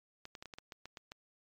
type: clicks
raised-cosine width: 0.2 ms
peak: -29 dBFS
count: 10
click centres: 0.254 / 0.352 / 0.425 / 0.457 / 0.538 / 0.585 / 0.722 / 0.856 / 0.972 / 1.119 s
effects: MP3 96 kbps